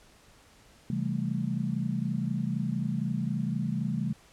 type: chord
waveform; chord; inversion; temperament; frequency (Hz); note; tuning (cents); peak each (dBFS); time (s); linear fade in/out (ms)
sine; A minor seventh; first; equal with one note detuned; 133.72 / 164.81 / 196 / 220; C3 / E3 / G3 / A3; +38 / 0 / 0 / 0; -33; 0.9-4.13; 2
effects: pink hiss -58 dBFS RMS until 4.32 s + low-pass 10000 Hz 12 dB/octave